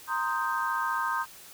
sine chord, C minor seventh, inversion third, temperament equal, 932.3 / 1046.5 / 1244.5 / 1568 Hz, Bb5 / C6 / Eb6 / G6, 0 / 0 / 0 / 0 cents, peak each -32 dBFS, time 0.07-1.26 s, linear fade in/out 50 ms, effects white hiss -49 dBFS RMS until 1.53 s

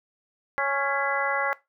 harmonic tone with a mistuned harmonic, 277.2 Hz, C#4, in tune, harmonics 2 / 3 / 4 / 5 / 6 / 7, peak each -30 / -30 / -30 / -30 / -30 / -30 dBFS, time 0.58-1.53 s, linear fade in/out 0 ms, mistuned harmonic 7, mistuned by +54 cents, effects noise-tail reverb RT60 0.2 s tail -18 dB re dry

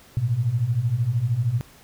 sine beating tone pair, 110 / 123 Hz, A2 / B2, 0 / -7 cents, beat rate 13 Hz, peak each -25 / -21 dBFS, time 0.17-1.61 s, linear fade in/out 0 ms, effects pink hiss -51 dBFS RMS until 1.83 s

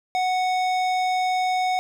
sine tone with hard clipping, 739 Hz, F#5, 2 cents flat, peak -22 dBFS, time 0.15-1.79 s, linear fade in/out 0 ms, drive 14 dB, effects none

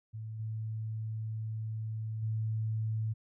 sine tone with level steps, 110 Hz, A2, in tune, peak -38 / -34 / -30 dBFS, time 0.13-3.14 s, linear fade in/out 20 ms, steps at 0.39 / 2.22 s, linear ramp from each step 10 ms, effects none

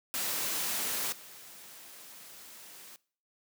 white noise with level steps, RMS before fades -33 / -50 dBFS, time 0.14-2.96 s, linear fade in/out 0 ms, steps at 1.12 s, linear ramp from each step 5 ms, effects noise-tail reverb RT60 0.5 s tail -22 dB re dry + high-pass 150 Hz 12 dB/octave

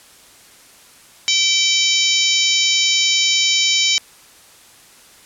harmonic tone with a mistuned harmonic, 770 Hz, G5, 31 cents flat, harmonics 3 / 4 / 5 / 6 / 7 / 8 / 9, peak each -21 / -19 / -20 / -24 / -21 / -25 / -22 dBFS, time 1.28-3.98 s, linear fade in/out 0 ms, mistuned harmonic 8, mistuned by -21 cents, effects white hiss -46 dBFS RMS until 5.25 s + low-pass 11000 Hz 12 dB/octave

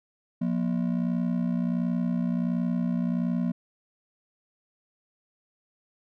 triangle ring-modulated tone, 207.7 Hz, G#3, in tune, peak -19 dBFS, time 0.41-3.52 s, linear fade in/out 10 ms, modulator 30.7 Hz, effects none

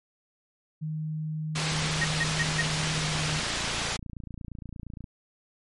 sine tone with pitch glide, 155.56 to 153.24 Hz, D#3 to D#3, 0 to -26 cents, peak -29 dBFS, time 0.81-3.41 s, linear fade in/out 20 ms, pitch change -26 cents, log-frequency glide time 2.9-3.22 s
white low-pass noise, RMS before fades -31 dBFS, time 1.55-3.97 s, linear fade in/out 10 ms, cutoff 4800 Hz, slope 12 dB/octave
click train, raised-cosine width 5 ms, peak -27 dBFS, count 96, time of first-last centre 1.72-5.042 s, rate 28.6 Hz
sine tone bursts, 1865 Hz, A#6, in tune, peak -23 dBFS, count 4, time 2.01-2.62 s, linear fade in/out 10 ms, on 40 ms, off 150 ms
effects low-pass 12000 Hz 12 dB/octave + MP3 48 kbps

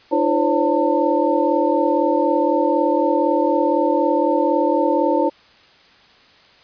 sine tone cluster, 300.7 / 338.4 / 517 / 561 / 898 Hz, D4 / E4 / C5 / C#5 / A5, +41 / +45 / -21 / +21 / +35 cents, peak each -21 dBFS, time 0.11-5.3 s, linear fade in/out 20 ms, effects white hiss -50 dBFS RMS until 6.63 s + resampled to 11025 Hz

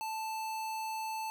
square tone, 880 Hz, A5, in tune, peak -36 dBFS, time 0.01-1.3 s, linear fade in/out 0 ms, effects none

